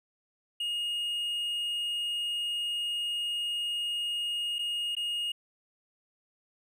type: tone with dropouts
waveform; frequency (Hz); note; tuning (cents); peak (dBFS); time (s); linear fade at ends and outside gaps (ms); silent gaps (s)
triangle; 2860; F7; +41; -28; 0.6-5.32; 5; 4.585-4.59 / 4.952-4.966
effects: none